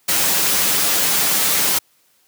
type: noise with comb filter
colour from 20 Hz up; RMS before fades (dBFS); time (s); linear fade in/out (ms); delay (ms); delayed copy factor
white; -17; 0.08-1.79; 10; 8.1; -0.65
effects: white hiss -59 dBFS RMS until 2.27 s + high-pass 100 Hz 12 dB/octave